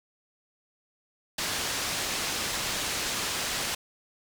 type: low-pass noise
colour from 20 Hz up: white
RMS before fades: -31 dBFS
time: 1.38-3.75 s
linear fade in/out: 5 ms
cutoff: 6500 Hz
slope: 12 dB/octave
effects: none